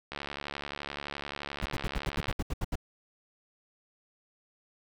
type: click train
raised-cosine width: 0.3 ms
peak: -20 dBFS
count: 159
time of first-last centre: 0.12-2.327 s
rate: 71.6 Hz
type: noise bursts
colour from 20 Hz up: brown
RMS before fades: -30 dBFS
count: 11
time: 1.62-2.756 s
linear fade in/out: 5 ms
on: 36 ms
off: 74 ms
effects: none